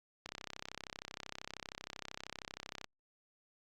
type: click train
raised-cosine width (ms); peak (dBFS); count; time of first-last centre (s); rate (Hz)
0.2; -25; 86; 0.26-2.844; 32.9
effects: Opus 48 kbps